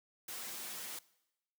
white noise with comb filter, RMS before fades -44 dBFS, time 0.28-0.99 s, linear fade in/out 5 ms, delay 7.1 ms, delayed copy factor -0.6, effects noise-tail reverb RT60 0.9 s tail -21 dB re dry + high-pass 150 Hz 12 dB/octave

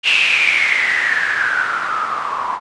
blue noise with low-pass filter sweep, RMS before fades -17 dBFS, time 0.03-2.6 s, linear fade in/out 50 ms, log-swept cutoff 2800 to 1000 Hz, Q 10, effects resampled to 22050 Hz

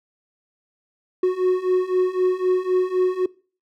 triangle beating tone pair, 365.4 / 369.3 Hz, F#4 / F#4, -22 / -3 cents, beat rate 3.9 Hz, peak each -20 / -17 dBFS, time 1.23-3.26 s, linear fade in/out 5 ms, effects noise-tail reverb RT60 0.4 s tail -23 dB re dry

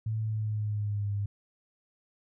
sine tone with pitch glide, 110 to 101.45 Hz, A2 to G#2, 0 to -40 cents, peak -28 dBFS, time 0.06-1.26 s, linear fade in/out 5 ms, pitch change -140 cents, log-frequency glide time 0.2-1.11 s, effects none

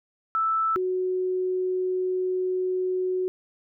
sine tone pair in turn, 1318.5 / 369.1 Hz, E6 / F#4, 0 / -4 cents, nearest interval octave + minor seventh, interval 2204 cents, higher first, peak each -21 / -23 dBFS, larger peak first, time 0.35-0.76 / 0.76-3.28 s, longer second, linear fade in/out 0 ms, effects none

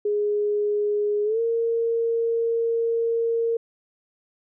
sine tone with pitch glide, 415.3 to 460.8 Hz, G#4 to A#4, 0 to -20 cents, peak -20 dBFS, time 0.05-3.57 s, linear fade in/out 5 ms, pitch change +180 cents, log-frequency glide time 1.24-1.4 s, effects none

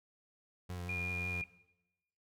30% pulse tone with vibrato, 89.1 Hz, F2, 35 cents sharp, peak -37 dBFS, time 0.69-1.42 s, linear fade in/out 10 ms, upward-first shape sine, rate 5.5 Hz, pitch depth 28 cents each way
sine tone, 2422 Hz, D#7, 47 cents flat, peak -36 dBFS, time 0.89-1.44 s, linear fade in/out 2 ms
effects noise-tail reverb RT60 0.9 s tail -17 dB re dry

